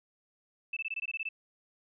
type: tone bursts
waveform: sine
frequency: 2637 Hz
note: E7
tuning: in tune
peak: -32 dBFS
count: 10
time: 0.73-1.289 s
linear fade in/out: 5 ms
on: 37 ms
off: 21 ms
effects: none